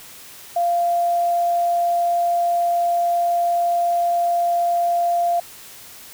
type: tone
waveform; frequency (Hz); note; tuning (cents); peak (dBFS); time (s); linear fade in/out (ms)
sine; 693; F5; -14; -16; 0.56-5.4; 5
effects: white hiss -41 dBFS RMS until 6.13 s